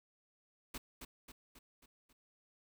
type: noise with echo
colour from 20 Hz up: pink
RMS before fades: -44 dBFS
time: 0.74-0.78 s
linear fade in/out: 5 ms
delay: 270 ms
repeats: 5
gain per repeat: -5 dB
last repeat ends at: 2.13 s
effects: none